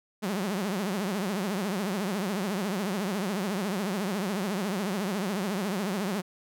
sawtooth tone with vibrato, 196 Hz, G3, in tune, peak -24 dBFS, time 0.22-6.22 s, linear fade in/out 20 ms, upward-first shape triangle, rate 14 Hz, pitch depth 210 cents each way, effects none

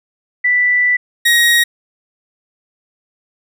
sine / 30% pulse tone pair in turn, 1975.5 / 1887.4 Hz, B6 / A#6, 0 / +21 cents, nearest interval minor second, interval 79 cents, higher first, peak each -10 / -6 dBFS, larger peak second, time 0.44-0.97 / 1.25-1.64 s, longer first, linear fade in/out 10 ms, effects none

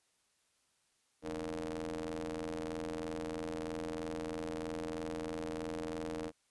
sawtooth ring-modulated tone, 83.1 Hz, E2, 15 cents sharp, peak -31 dBFS, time 1.22-6.32 s, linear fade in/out 50 ms, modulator 385 Hz, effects white hiss -75 dBFS RMS until 6.5 s + resampled to 24000 Hz

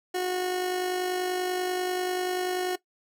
30% pulse tone with amplitude modulation, 364.8 Hz, F#4, 24 cents flat, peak -22 dBFS, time 0.14-2.76 s, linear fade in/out 10 ms, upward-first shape sine, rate 50.3 Hz, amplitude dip 35%, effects noise-tail reverb RT60 0.1 s tail -18 dB re dry

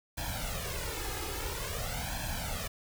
pink noise with flanger, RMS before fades -36 dBFS, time 0.17-2.68 s, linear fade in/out 10 ms, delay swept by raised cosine 1.2 to 2.4 ms, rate 0.49 Hz, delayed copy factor +0.9, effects none

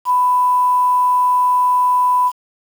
sine tone with quantisation, 995 Hz, B5, 13 cents sharp, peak -11 dBFS, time 0.05-2.32 s, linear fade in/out 50 ms, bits 6, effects none

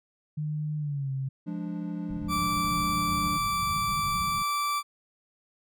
sine tone with pitch glide, 151.6 to 134.28 Hz, D#3 to C3, -45 to +45 cents, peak -28 dBFS, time 0.37-1.29 s, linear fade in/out 10 ms, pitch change -210 cents, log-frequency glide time 0.78-1.11 s
triangle chord, D diminished, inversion first, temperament equal, 174.61 / 207.7 / 293.7 Hz, F3 / Ab3 / D4, 0 / 0 / 0 cents, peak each -32 / -35 / -34 dBFS, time 1.46-3.38 s, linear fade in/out 20 ms
white low-pass noise, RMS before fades -37 dBFS, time 2.09-4.43 s, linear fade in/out 5 ms, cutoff 200 Hz, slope 48 dB/octave
40% pulse tone, 1165 Hz, D6, 14 cents flat, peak -25 dBFS, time 2.28-4.83 s, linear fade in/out 50 ms
effects none

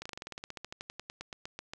slowing click train, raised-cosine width 0.2 ms, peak -23 dBFS, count 23, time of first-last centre 0.02-1.735 s, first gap 35 ms, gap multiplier 1.07, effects none

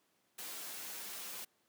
white noise with comb filter, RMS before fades -45 dBFS, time 0.38-1.45 s, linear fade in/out 10 ms, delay 9.5 ms, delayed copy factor +0.55, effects pink hiss -75 dBFS RMS until 1.68 s + high-pass 200 Hz 12 dB/octave

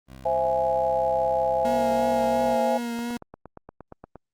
15% pulse tone, 65.41 Hz, C2, in tune, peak -34 dBFS, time 0.07-2.58 s, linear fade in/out 50 ms
sine chord, C augmented, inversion none, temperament equal with one note detuned, 523.3 / 661.9 / 830.6 Hz, C5 / E5 / G#5, 0 / +7 / 0 cents, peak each -25 dBFS, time 0.25-2.78 s, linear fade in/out 10 ms
40% pulse tone with vibrato, 236.6 Hz, A#3, 26 cents sharp, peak -27 dBFS, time 1.65-3.17 s, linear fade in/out 0 ms, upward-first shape triangle, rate 2.9 Hz, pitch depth 25 cents each way
click train, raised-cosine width 1 ms, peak -26 dBFS, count 11, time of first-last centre 2.99-4.157 s, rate 8.57 Hz
effects Opus 32 kbps

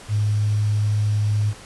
sine tone with quantisation, 105.1 Hz, G#2, 21 cents sharp, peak -17 dBFS, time 0.08-1.54 s, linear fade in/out 50 ms, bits 7, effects pink hiss -42 dBFS RMS until 1.65 s + resampled to 24000 Hz

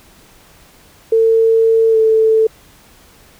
sine tone with pitch glide, 450.1 to 442.1 Hz, A4 to A4, +39 to +8 cents, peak -8 dBFS, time 1.12-2.47 s, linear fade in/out 5 ms, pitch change -31 cents, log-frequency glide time 1.9-1.97 s, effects pink hiss -46 dBFS RMS until 3.39 s

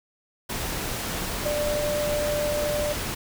sine tone in noise, 592 Hz, D5, 14 cents sharp, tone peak -24 dBFS, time 1.45-2.93 s, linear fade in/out 10 ms, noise pink, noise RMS -30 dBFS, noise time 0.49-3.15 s, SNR +3 dB, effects none

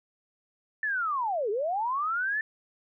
sine linear two-way sweep, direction down then up, 1787 to 389.9 to 1787 Hz, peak -26 dBFS, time 0.83-2.41 s, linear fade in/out 2 ms, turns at 1.5 s, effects none

